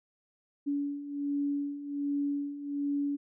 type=beating tone pair; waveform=sine; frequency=284.2 / 285.5 Hz; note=C#4 / D4; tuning=+43 / -49 cents; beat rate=1.3 Hz; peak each=-36 / -31 dBFS; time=0.66-3.17 s; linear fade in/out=20 ms; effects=none